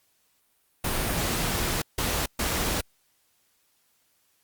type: noise bursts at uneven times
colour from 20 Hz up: pink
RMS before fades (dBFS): -27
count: 3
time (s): 0.84-1.82 / 1.98-2.26 / 2.39-2.81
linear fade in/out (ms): 5
effects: white hiss -68 dBFS RMS until 4.43 s + Opus 48 kbps